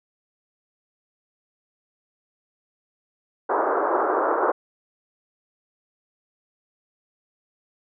pink band-pass noise, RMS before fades -22 dBFS, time 3.49-4.52 s, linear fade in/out 10 ms, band 340 to 1400 Hz, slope 48 dB/octave, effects none

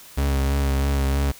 40% pulse tone with vibrato, 69 Hz, C#2, 7 cents flat, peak -18 dBFS, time 0.17-1.32 s, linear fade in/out 10 ms, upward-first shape sine, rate 3.1 Hz, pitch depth 28 cents each way, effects white hiss -45 dBFS RMS until 1.39 s

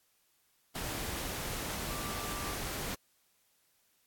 sine tone in noise, 1174.7 Hz, D6, in tune, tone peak -43 dBFS, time 1.9-2.55 s, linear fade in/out 5 ms, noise pink, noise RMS -38 dBFS, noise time 0.75-2.95 s, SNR -8 dB, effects white hiss -72 dBFS RMS until 4.06 s + AAC 64 kbps

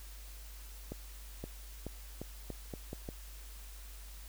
accelerating click train, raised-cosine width 2 ms, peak -27 dBFS, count 8, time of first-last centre 0.92-3.089 s, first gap 520 ms, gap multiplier 0.82, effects added 50 Hz sine -47 dBFS peak until 4.28 s + white hiss -55 dBFS RMS until 4.28 s

